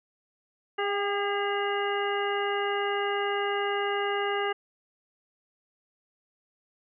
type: harmonic tone with a mistuned harmonic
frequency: 405.7 Hz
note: G#4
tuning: 41 cents flat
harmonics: 1 / 2 / 3 / 4 / 5 / 7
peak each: -29 / -32 / -34 / -35 / -36 / -37 dBFS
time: 0.78-4.53 s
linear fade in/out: 10 ms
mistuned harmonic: 2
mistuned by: -24 cents
effects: none